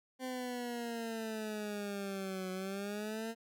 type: exponential two-way sweep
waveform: 20% pulse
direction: down then up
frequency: 258.9 to 185 to 230 Hz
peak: -33 dBFS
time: 0.19-3.35 s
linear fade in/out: 50 ms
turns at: 2.51 s
effects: none